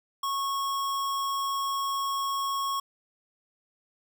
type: tone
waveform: square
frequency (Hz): 1099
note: C#6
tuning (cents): -15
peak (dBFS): -28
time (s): 0.23-2.8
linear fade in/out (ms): 5
effects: none